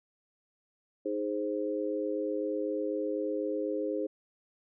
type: chord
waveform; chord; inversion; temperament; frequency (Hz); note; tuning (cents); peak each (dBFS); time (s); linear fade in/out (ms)
sine; Ab major; second; equal; 311.1 / 415.3 / 523.3; Eb4 / Ab4 / C5; 0 / 0 / 0; -34; 1.05-4.07; 10
effects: none